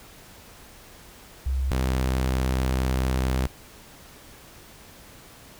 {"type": "tone pair in turn", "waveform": ["sine", "sawtooth"], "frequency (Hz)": [65.9, 64.51], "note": ["C2", "C2"], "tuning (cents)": [13, -24], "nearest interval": "unison", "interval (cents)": 37, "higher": "first", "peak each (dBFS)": [-22, -18], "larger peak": "second", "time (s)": [[1.46, 1.71], [1.71, 3.47]], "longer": "second", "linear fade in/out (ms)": 5, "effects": ["pink hiss -48 dBFS RMS until 5.59 s"]}